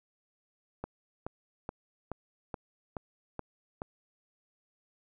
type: click train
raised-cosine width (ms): 1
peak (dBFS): -22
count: 8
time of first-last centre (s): 0.84-3.819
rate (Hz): 2.35
effects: none